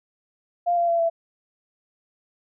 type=tone with pitch steps; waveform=sine; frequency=698.5 / 688.1 / 677.8 / 667.7 Hz; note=F5 / F5 / E5 / E5; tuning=0 / -26 / +48 / +22 cents; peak=-18 dBFS; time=0.66-1.1 s; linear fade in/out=20 ms; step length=110 ms; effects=none